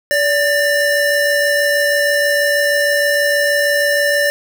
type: tone pair together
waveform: square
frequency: 576.9 / 1797 Hz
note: D5 / A6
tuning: -31 / +36 cents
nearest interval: octave + minor sixth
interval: 1967 cents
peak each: -16 dBFS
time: 0.11-4.3 s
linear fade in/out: 0 ms
effects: none